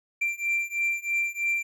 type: beating tone pair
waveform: triangle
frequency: 2358 / 2361.1 Hz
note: D7 / D7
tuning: +6 / +9 cents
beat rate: 3.1 Hz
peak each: -27 / -26 dBFS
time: 0.21-1.63 s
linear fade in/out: 10 ms
effects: none